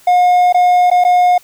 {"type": "tone with dropouts", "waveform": "triangle", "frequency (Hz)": 718, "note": "F5", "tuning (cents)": 48, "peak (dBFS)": -5, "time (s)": [0.07, 1.38], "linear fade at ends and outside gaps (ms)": 5, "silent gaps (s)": [[0.526, 0.544], [0.902, 0.913], [1.04, 1.048]], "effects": ["white hiss -46 dBFS RMS until 1.43 s"]}